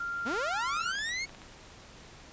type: tone with pitch glide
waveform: sine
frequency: 1391 to 1374.2 Hz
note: F6 to F6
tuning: -7 to -28 cents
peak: -32 dBFS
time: 0-0.92 s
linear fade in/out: 5 ms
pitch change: -21 cents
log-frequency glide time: 0.44-0.7 s
type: linear sweep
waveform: sawtooth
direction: up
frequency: 199.2 to 2217 Hz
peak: -28 dBFS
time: 0.25-1.26 s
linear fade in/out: 20 ms
type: clicks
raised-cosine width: 0.3 ms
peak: -32 dBFS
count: 8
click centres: 0.768 / 0.805 / 0.953 / 0.987 / 1.091 / 1.294 / 1.348 / 1.418 s
effects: pink hiss -51 dBFS RMS until 2.32 s + resampled to 16000 Hz